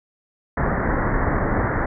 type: low-pass noise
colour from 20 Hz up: pink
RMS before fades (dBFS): -21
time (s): 0.57-1.86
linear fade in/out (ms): 5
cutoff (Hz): 2000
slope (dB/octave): 96
effects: none